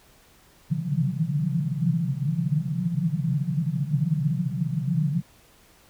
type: band-pass noise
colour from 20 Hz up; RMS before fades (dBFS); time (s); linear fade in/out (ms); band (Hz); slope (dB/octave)
white; -25; 0.7-5.22; 10; 130 to 180; 96
effects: pink hiss -56 dBFS RMS until 5.89 s